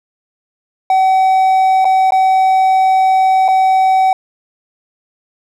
triangle tone with dropouts, 759 Hz, F#5, 44 cents sharp, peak -6 dBFS, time 0.9-4.13 s, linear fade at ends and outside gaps 2 ms, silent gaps 1.846-1.852 / 2.107-2.121 / 3.481-3.485 s, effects none

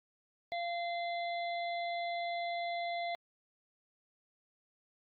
harmonic tone with a mistuned harmonic, 690 Hz, F5, 21 cents flat, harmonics 1 / 3 / 5 / 6, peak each -35 / -42 / -49 / -50 dBFS, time 0.52-3.15 s, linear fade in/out 0 ms, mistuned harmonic 6, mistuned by -43 cents, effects Opus 48 kbps

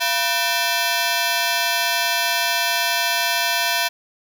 10% pulse ring-modulated tone, 830.6 Hz, G#5, in tune, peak -7 dBFS, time 0-3.89 s, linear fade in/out 20 ms, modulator 142 Hz, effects none

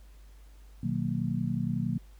sine chord, B major seventh, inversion none, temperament just, 123.47 / 154.34 / 185.21 / 231.5 Hz, B2 / D#3 / F#3 / A#3, 0 / -14 / +2 / -12 cents, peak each -33 / -33 / -33 / -33 dBFS, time 0.83-1.98 s, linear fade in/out 5 ms, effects added 50 Hz sine -49 dBFS peak until 2.19 s + pink hiss -64 dBFS RMS until 2.19 s

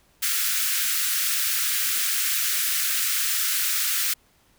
white high-pass noise, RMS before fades -24 dBFS, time 0.22-4.14 s, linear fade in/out 10 ms, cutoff 1300 Hz, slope 48 dB/octave, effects pink hiss -61 dBFS RMS until 4.58 s

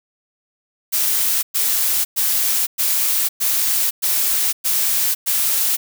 blue noise bursts, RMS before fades -18 dBFS, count 8, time 0.92-5.77 s, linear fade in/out 20 ms, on 510 ms, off 110 ms, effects none

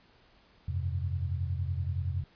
sine chord, F suspended second, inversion none, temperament equal, 87.31 / 98 / 130.81 Hz, F2 / G2 / C3, 0 / 0 / 0 cents, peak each -31 / -36 / -36 dBFS, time 0.68-2.24 s, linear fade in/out 5 ms, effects pink hiss -62 dBFS RMS until 2.35 s + resampled to 11025 Hz

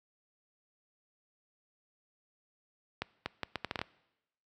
accelerating click train, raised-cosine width 0.3 ms, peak -17 dBFS, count 9, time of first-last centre 3.02-3.815 s, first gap 240 ms, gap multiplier 0.72, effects noise-tail reverb RT60 0.9 s tail -22 dB re dry + high-pass 60 Hz 12 dB/octave

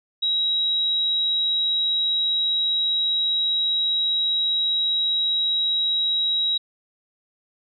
sine tone, 3845 Hz, B7, 47 cents flat, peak -19 dBFS, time 0.22-6.58 s, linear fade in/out 10 ms, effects none

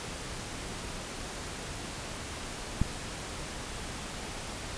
click, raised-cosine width 5 ms, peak -13 dBFS, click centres 2.816 s, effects pink hiss -39 dBFS RMS until 4.77 s + resampled to 22050 Hz

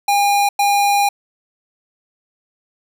square tone bursts at uneven times, 810 Hz, G#5, 43 cents flat, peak -13 dBFS, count 2, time 0.08-0.49 / 0.59-1.09 s, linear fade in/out 5 ms, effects none

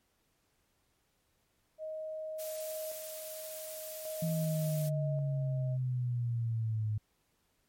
sine tone with tremolo, 627 Hz, D#5, 13 cents sharp, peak -37 dBFS, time 1.78-5.78 s, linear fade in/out 50 ms, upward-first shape square, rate 0.44 Hz, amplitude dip 50%
blue noise, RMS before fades -44 dBFS, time 2.38-4.9 s, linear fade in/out 20 ms
sine exponential sweep, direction down, 165.5 to 106 Hz, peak -30 dBFS, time 4.22-6.98 s, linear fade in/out 5 ms
effects pink hiss -75 dBFS RMS until 7.68 s + MP3 64 kbps

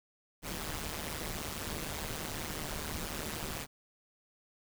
pink noise with amplitude modulation, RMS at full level -35 dBFS, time 0.42-3.67 s, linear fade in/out 50 ms, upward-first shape sine, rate 153 Hz, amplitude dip 90%, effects none

